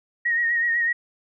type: tone with vibrato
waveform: sine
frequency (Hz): 1877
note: A#6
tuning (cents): +11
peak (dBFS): -19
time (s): 0.25-0.93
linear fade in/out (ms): 10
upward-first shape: triangle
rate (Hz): 8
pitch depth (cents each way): 48
effects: none